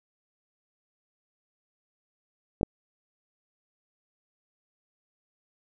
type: clicks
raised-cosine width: 2 ms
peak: -18 / -8 dBFS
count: 2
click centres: 2.611 / 2.631 s
effects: none